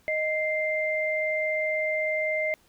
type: tone pair together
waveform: sine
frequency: 622.3 / 2093 Hz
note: D#5 / C7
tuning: 0 / 0 cents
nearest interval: octave + major sixth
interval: 2100 cents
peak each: -27 dBFS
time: 0.08-2.54 s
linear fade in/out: 0 ms
effects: pink hiss -62 dBFS RMS until 2.68 s